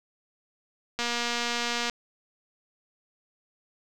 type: click train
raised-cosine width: 0.2 ms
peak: -12 dBFS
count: 217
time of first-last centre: 0.99-1.898 s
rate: 238 Hz
effects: none